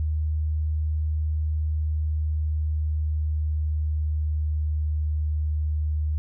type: tone with pitch glide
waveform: sine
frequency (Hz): 77.1 to 76.13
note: D#2 to D#2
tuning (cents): -15 to -37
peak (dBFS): -22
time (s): 0-6.18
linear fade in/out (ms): 0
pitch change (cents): -22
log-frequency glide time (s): 1.5-4.95
effects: none